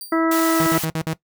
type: tone with exponential decay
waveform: 10% pulse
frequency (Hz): 4676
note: D8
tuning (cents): -8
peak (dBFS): -22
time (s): 0.01-0.26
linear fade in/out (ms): 1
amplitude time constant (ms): 54
type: harmonic tone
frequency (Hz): 326.5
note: E4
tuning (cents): -17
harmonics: 1 / 2 / 3 / 4 / 5 / 6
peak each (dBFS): -17 / -24 / -30 / -23 / -34 / -30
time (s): 0.12-0.78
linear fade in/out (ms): 5
type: high-pass noise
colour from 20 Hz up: white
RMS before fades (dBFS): -27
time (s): 0.31-0.85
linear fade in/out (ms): 5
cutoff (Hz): 620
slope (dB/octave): 96
type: tone bursts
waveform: sawtooth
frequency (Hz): 160.1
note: D#3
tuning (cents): +50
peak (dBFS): -17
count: 5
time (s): 0.6-1.133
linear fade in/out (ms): 0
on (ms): 65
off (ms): 52
effects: noise-tail reverb RT60 0.1 s tail -18 dB re dry